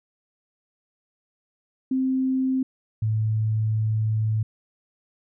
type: tone pair in turn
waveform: sine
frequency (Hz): 261.6 / 109.23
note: C4 / A2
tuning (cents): 0 / -12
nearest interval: octave + minor third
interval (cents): 1512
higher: first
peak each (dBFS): -20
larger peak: neither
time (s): 1.91-2.63 / 3.02-4.43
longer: second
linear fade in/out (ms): 5
effects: none